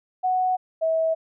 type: tone pair in turn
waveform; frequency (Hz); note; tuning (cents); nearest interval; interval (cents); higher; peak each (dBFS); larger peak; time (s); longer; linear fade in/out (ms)
sine; 740 / 646.6; F#5 / E5; 0 / -34; major second; 234; first; -19; neither; 0.23-0.57 / 0.81-1.15; neither; 20
effects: none